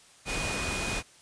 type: tone in noise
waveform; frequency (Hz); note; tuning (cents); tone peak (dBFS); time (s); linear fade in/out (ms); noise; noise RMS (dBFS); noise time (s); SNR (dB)
sine; 2474; D#7; -10; -35; 0.25-1.03; 50; pink; -32; 0.25-1.03; -6
effects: white hiss -56 dBFS RMS until 1.21 s + resampled to 22050 Hz